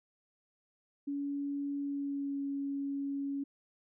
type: tone with pitch glide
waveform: sine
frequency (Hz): 283 to 278.9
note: C#4 to C#4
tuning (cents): +36 to +11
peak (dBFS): -33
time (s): 1.07-3.44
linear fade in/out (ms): 10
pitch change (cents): -25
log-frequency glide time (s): 1.79-2.42
effects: none